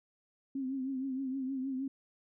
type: tone with vibrato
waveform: sine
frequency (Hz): 265.1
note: C4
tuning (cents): +23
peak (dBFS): -33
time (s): 0.55-1.88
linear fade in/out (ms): 5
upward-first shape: triangle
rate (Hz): 6.4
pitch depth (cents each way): 72
effects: none